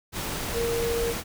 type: tone in noise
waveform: sine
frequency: 466.2 Hz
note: A#4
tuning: in tune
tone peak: -25 dBFS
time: 0.52-1.15 s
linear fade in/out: 50 ms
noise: pink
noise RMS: -31 dBFS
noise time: 0.12-1.24 s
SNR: +3 dB
effects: none